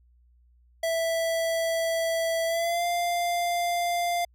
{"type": "tone with pitch glide", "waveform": "square", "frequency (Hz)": [659.3, 696.5], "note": ["E5", "F5"], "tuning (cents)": [0, -5], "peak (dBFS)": -25, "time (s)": [0.83, 4.25], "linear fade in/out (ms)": 5, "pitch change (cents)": 95, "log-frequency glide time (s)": [2.46, 2.85], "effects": ["added 60 Hz sine -57 dBFS peak until 4.34 s"]}